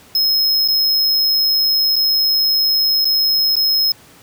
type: tone with dropouts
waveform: square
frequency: 5150 Hz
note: E8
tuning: 41 cents flat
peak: -13 dBFS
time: 0.15-3.92 s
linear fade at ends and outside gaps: 2 ms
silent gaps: 0.678-0.684 / 1.958-1.963 / 3.046-3.053 / 3.556-3.566 s
effects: pink hiss -45 dBFS RMS until 4.22 s + high-pass 80 Hz 12 dB/octave